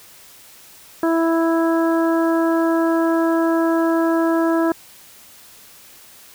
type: harmonic tone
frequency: 329.6 Hz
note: E4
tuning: in tune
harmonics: 1 / 2 / 3 / 4 / 5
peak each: -16 / -22 / -26 / -28 / -30 dBFS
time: 1.03-4.72 s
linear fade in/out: 2 ms
effects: white hiss -45 dBFS RMS until 6.34 s